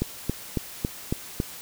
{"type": "click train", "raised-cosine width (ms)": 3, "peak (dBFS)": -11, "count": 6, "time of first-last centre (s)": [0.02, 1.401], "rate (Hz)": 3.62, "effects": ["white hiss -41 dBFS RMS until 1.61 s"]}